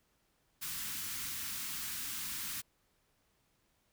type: band-stop noise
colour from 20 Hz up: white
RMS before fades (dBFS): -40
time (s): 0.61-2.62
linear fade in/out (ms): 20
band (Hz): 290 to 1100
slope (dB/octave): 24
effects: pink hiss -75 dBFS RMS until 3.92 s